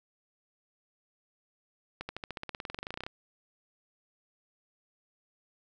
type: accelerating click train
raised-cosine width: 0.3 ms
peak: -21 dBFS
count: 22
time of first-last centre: 2.01-3.065 s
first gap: 80 ms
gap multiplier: 0.95
effects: none